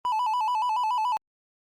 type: tone with vibrato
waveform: triangle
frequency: 927 Hz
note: A#5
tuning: 10 cents flat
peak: -21 dBFS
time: 0.05-1.17 s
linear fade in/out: 0 ms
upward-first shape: square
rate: 7 Hz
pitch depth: 110 cents each way
effects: Opus 32 kbps